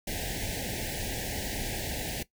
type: band-stop noise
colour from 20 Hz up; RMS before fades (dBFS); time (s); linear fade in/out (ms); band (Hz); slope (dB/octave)
pink; -34; 0.07-2.23; 5; 870 to 1600; 96
effects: noise-tail reverb RT60 0.1 s tail -17 dB re dry